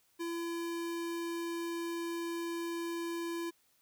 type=tone; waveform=square; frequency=338 Hz; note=E4; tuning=43 cents sharp; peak=-36 dBFS; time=0.19-3.51 s; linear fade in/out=20 ms; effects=white hiss -71 dBFS RMS until 3.81 s